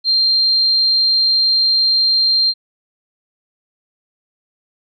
sine tone, 4177 Hz, C8, 4 cents flat, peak -11 dBFS, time 0.04-2.54 s, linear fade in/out 50 ms, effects none

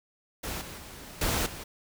pink noise with level steps, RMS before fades -35 / -42 / -45 / -28 / -41 dBFS, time 0.43-1.64 s, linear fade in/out 10 ms, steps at 0.61 / 0.78 / 1.21 / 1.46 s, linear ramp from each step 5 ms, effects none

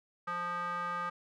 square tone with band-pass filter, 175.2 Hz, F3, 6 cents sharp, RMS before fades -36 dBFS, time 0.27-1.1 s, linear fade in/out 10 ms, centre 1300 Hz, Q 5.2, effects none

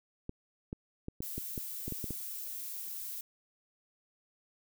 clicks, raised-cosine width 3 ms, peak -25 dBFS, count 10, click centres 0.294 / 0.729 / 1.084 / 1.205 / 1.38 / 1.578 / 1.88 / 1.923 / 2.042 / 2.107 s
violet noise, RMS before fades -41 dBFS, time 1.22-3.21 s, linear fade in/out 2 ms
effects none

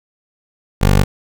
15% pulse tone, 49.13 Hz, G1, 5 cents sharp, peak -3 dBFS, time 0.81-1.04 s, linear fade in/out 10 ms, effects none

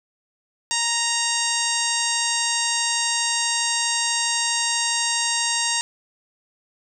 harmonic tone with a mistuned harmonic, 932.3 Hz, A#5, in tune, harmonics 1 / 2 / 3 / 4 / 5 / 6 / 7 / 8 / 9, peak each -29 / -29 / -29 / -29 / -29 / -29 / -29 / -29 / -29 dBFS, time 0.71-5.81 s, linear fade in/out 0 ms, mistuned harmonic 9, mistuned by +20 cents, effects 9-bit

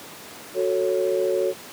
sine chord, F# minor, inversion none, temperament just, 370 / 444 / 555 Hz, F#4 / A4 / C#5, 0 / +16 / +2 cents, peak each -23 / -25 / -24 dBFS, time 0.54-1.54 s, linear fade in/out 50 ms, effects pink hiss -40 dBFS RMS until 1.72 s + high-pass 200 Hz 12 dB/octave

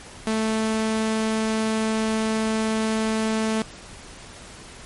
sawtooth tone, 220 Hz, A3, in tune, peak -17 dBFS, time 0.27-3.62 s, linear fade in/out 2 ms, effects pink hiss -42 dBFS RMS until 4.85 s + MP3 48 kbps

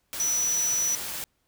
sine tone in noise, 5920 Hz, F#8, in tune, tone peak -23 dBFS, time 0.2-0.95 s, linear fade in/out 0 ms, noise white, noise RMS -34 dBFS, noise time 0.13-1.24 s, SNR +8 dB, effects pink hiss -72 dBFS RMS until 1.47 s

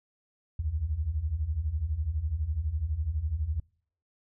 sine beating tone pair, 69.3 / 81.3 Hz, C#2 / E2, 0 / -23 cents, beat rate 12 Hz, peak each -33 / -29 dBFS, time 0.59-3.6 s, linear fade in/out 5 ms, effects noise-tail reverb RT60 0.6 s tail -26 dB re dry

